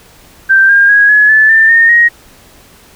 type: tone with pitch steps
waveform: sine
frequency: 1568 / 1609.3 / 1651.7 / 1695.2 / 1739.8 / 1785.6 / 1832.6 / 1880.9 Hz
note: G6 / G6 / G#6 / G#6 / A6 / A6 / A#6 / A#6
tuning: 0 / +45 / -10 / +35 / -20 / +25 / -30 / +15 cents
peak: -3 dBFS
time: 0.49-2.09 s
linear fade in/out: 20 ms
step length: 200 ms
effects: pink hiss -41 dBFS RMS until 2.95 s